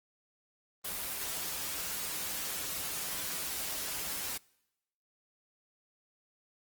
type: noise with comb filter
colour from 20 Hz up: white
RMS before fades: -37 dBFS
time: 0.84-4.38 s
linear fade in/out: 10 ms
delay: 8.6 ms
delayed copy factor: -0.5
effects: noise-tail reverb RT60 0.9 s tail -25 dB re dry + Opus 24 kbps